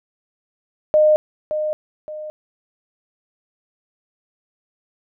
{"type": "tone with echo", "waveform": "sine", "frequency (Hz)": 612, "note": "D#5", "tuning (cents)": -29, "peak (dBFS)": -10, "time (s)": [0.94, 1.16], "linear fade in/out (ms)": 0, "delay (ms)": 570, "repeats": 2, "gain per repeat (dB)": -9, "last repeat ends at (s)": 2.3, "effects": []}